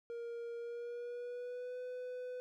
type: tone with pitch glide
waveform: triangle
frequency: 469.3 to 500.1 Hz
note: A#4 to B4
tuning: +12 to +22 cents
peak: -39 dBFS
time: 0.1-2.4 s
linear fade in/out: 0 ms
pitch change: +110 cents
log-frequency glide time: 0.57-1.79 s
effects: none